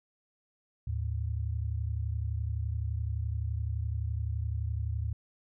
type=tone pair together; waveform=sine; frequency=76.05 / 107.8 Hz; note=D#2 / A2; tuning=-39 / -35 cents; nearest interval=tritone; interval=604 cents; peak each=-32 / -33 dBFS; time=0.87-5.13 s; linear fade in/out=5 ms; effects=none